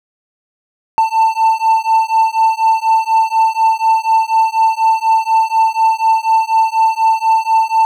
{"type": "beating tone pair", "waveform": "triangle", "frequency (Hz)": [889, 893.1], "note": ["A5", "A5"], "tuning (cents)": [18, 26], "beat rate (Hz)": 4.1, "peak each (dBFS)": -11, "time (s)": [0.98, 7.85], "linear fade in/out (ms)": 0, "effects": []}